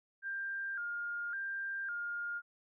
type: tone with vibrato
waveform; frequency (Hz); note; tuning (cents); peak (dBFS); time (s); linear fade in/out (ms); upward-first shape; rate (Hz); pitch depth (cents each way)
sine; 1499; F#6; +22; -36; 0.22-2.42; 50; square; 0.9; 100
effects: none